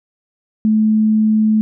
sine tone, 216.6 Hz, A3, 27 cents flat, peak -10 dBFS, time 0.65-1.61 s, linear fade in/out 0 ms, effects none

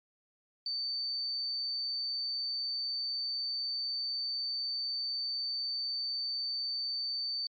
sine tone, 4564 Hz, C#8, 50 cents sharp, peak -32 dBFS, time 0.66-7.47 s, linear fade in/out 2 ms, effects MP3 32 kbps

